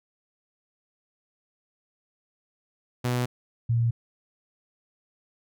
sawtooth / sine tone pair in turn, 123.47 / 116.74 Hz, B2 / A#2, 0 / +3 cents, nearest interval minor second, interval 97 cents, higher first, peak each -20 dBFS, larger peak neither, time 3.04-3.26 / 3.69-3.91 s, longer neither, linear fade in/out 10 ms, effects none

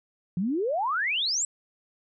sine exponential sweep, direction up, 166.7 to 8030 Hz, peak -24 dBFS, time 0.37-1.45 s, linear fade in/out 2 ms, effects none

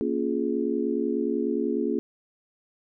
sine chord, Bb minor seventh, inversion none, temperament just, 233.1 / 279.7 / 349.6 / 419.5 Hz, Bb3 / Db4 / F4 / Ab4, 0 / +16 / +2 / +17 cents, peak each -29 dBFS, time 0.01-1.99 s, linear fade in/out 0 ms, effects none

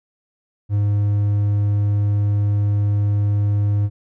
triangle tone, 102.6 Hz, G#2, 21 cents flat, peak -13 dBFS, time 0.69-3.9 s, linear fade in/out 50 ms, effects none

